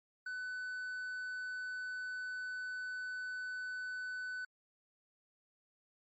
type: tone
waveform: triangle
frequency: 1500 Hz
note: F#6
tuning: 23 cents sharp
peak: -37 dBFS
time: 0.26-4.45 s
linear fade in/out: 5 ms
effects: MP3 32 kbps